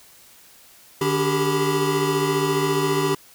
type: tone cluster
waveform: square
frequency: 150.9 / 287.2 / 388 / 402.7 / 987 Hz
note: D3 / D4 / G4 / G4 / B5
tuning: +47 / -39 / -18 / +47 / -1 cents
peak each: -27 / -28 / -23 / -29 / -29 dBFS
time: 1.01-3.15 s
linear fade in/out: 5 ms
effects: white hiss -50 dBFS RMS until 3.34 s